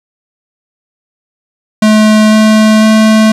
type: tone with pitch steps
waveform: square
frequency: 215.1 / 216.6 / 218.1 Hz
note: A3 / A3 / A3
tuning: -39 / -27 / -15 cents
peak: -4 dBFS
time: 1.82-3.32 s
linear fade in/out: 5 ms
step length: 500 ms
effects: low-pass 9000 Hz 12 dB/octave + 7-bit